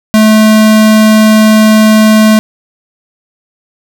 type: tone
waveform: square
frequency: 216.6 Hz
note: A3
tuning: 27 cents flat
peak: -3 dBFS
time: 0.14-2.39 s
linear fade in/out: 0 ms
effects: none